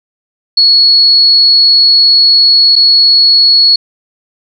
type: tone with dropouts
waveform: sine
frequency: 4363 Hz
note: C#8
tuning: 28 cents flat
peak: -3 dBFS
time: 0.57-3.76 s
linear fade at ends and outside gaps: 5 ms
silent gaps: 2.756-2.761 s
effects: none